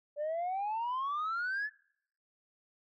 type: exponential sweep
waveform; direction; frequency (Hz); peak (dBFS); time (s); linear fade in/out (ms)
sine; up; 577 to 1760; -30; 0.16-1.7; 50
effects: noise-tail reverb RT60 0.7 s tail -25 dB re dry + tanh soft clip ceiling -30 dBFS